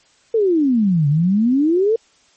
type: exponential two-way sweep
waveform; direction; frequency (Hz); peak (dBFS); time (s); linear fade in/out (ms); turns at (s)
sine; down then up; 466.2 to 140 to 466.2; -12; 0.34-1.96; 5; 1.08
effects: white hiss -55 dBFS RMS until 2.36 s + MP3 32 kbps